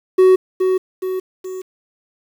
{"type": "tone with echo", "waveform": "triangle", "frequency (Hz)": 373.4, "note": "F#4", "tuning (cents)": 16, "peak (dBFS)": -5, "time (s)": [0.18, 0.36], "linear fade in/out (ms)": 10, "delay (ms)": 420, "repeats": 3, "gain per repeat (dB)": -6, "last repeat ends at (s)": 1.62, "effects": ["7-bit"]}